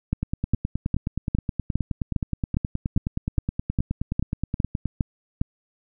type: two click trains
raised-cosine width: 5 ms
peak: -9 / -12 dBFS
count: 14 / 45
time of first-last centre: 0.13-5.415 / 0.23-4.857 s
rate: 2.46 / 9.51 Hz
effects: none